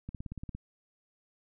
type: click train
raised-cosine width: 5 ms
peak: -27 dBFS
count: 9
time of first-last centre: 0.09-0.55 s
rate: 17.4 Hz
effects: none